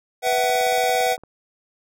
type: chord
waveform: square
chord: B suspended fourth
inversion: none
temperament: equal with one note detuned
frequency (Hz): 493.9 / 659.3 / 751.2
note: B4 / E5 / F#5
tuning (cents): 0 / 0 / +26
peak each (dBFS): -24 / -25 / -21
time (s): 0.22-1.17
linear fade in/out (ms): 50
type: click train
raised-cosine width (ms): 1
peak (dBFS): -28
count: 18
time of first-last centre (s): 0.27-1.236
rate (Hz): 17.6
effects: none